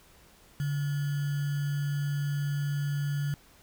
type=tone with sample-and-hold; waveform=sine; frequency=143.8 Hz; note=D3; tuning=36 cents flat; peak=-27 dBFS; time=0.6-3.34 s; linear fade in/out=0 ms; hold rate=1575 Hz; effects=pink hiss -58 dBFS RMS until 3.62 s